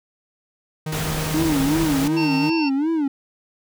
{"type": "tone with tremolo", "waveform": "45% pulse", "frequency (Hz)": 155.6, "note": "D#3", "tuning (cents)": 0, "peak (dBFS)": -24, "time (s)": [0.86, 2.5], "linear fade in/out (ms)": 5, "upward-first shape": "sine", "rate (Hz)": 9.6, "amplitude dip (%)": 25}
{"type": "noise", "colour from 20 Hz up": "pink", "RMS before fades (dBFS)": -27, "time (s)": [0.92, 2.08], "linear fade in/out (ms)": 5}
{"type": "tone with vibrato", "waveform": "triangle", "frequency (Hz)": 297.8, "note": "D4", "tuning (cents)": 24, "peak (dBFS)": -16, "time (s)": [1.34, 3.08], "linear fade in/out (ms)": 5, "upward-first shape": "sine", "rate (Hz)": 2.7, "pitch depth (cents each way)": 180}
{"type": "harmonic tone", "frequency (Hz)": 900, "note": "A5", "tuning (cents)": 39, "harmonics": [1, 3, 5, 6], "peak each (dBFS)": [-28, -26, -35, -33], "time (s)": [2.16, 2.7], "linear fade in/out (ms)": 20}
{"effects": []}